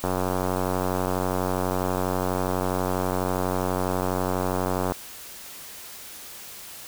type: click train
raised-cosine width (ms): 1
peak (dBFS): -11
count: 451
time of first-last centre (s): 0.04-4.921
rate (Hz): 92.2
effects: white hiss -41 dBFS RMS until 6.87 s